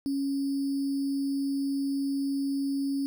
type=tone with sample-and-hold; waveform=sine; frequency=276.6 Hz; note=C#4; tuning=4 cents flat; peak=-26 dBFS; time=0.06-3.06 s; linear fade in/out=0 ms; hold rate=4900 Hz; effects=none